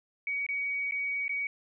sine tone with dropouts, 2256 Hz, C#7, 30 cents sharp, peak -29 dBFS, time 0.27-1.47 s, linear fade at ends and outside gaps 2 ms, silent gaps 0.465-0.488 / 0.911-0.921 / 1.281-1.293 s, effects none

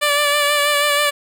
10% pulse tone with vibrato, 583 Hz, D5, 13 cents flat, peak -6 dBFS, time 0.01-1.11 s, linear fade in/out 20 ms, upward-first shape sine, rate 6.2 Hz, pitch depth 27 cents each way, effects none

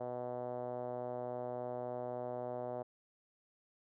5% pulse tone with low-pass filter, 123.47 Hz, B2, in tune, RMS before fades -41 dBFS, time 0-2.83 s, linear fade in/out 10 ms, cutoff 630 Hz, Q 3.3, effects none

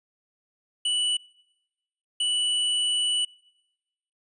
square tone bursts at uneven times, 2960 Hz, F#7, in tune, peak -23 dBFS, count 2, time 0.85-1.17 / 2.2-3.25 s, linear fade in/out 5 ms, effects noise-tail reverb RT60 1.0 s tail -25 dB re dry + resampled to 24000 Hz

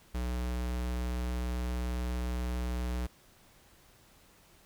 square tone, 61.2 Hz, B1, 15 cents flat, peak -32 dBFS, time 0.14-3.07 s, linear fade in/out 10 ms, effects pink hiss -61 dBFS RMS until 4.65 s

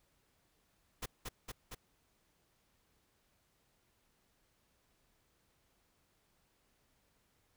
pink noise with echo, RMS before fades -40 dBFS, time 1.02-1.06 s, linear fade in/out 10 ms, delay 230 ms, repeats 3, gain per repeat -2 dB, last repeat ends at 1.75 s, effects pink hiss -75 dBFS RMS until 7.56 s

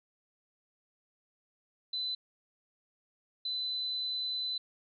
sine tone bursts at uneven times, 4015 Hz, B7, 28 cents sharp, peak -32 dBFS, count 2, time 1.93-2.15 / 3.45-4.58 s, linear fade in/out 5 ms, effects none

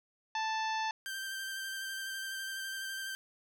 harmonic tone, 880 Hz, A5, in tune, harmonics 1 / 2 / 3 / 4 / 5 / 6 / 7, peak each -33 / -39 / -43 / -45 / -47 / -49 / -50 dBFS, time 0.35-0.91 s, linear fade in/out 2 ms
sawtooth tone with vibrato, 1568 Hz, G6, in tune, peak -34 dBFS, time 1.06-3.15 s, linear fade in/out 0 ms, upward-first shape square, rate 12 Hz, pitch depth 14 cents each way
effects none

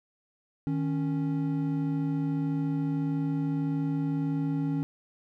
triangle tone pair together, 155.56 / 277.2 Hz, D#3 / C#4, 0 / 0 cents, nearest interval minor seventh, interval 1000 cents, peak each -27 dBFS, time 0.67-4.83 s, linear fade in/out 0 ms, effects none

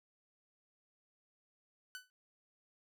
sawtooth tone with exponential decay, 1500 Hz, F#6, 23 cents sharp, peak -38 dBFS, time 1.95-2.1 s, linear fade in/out 0 ms, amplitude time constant 32 ms, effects none

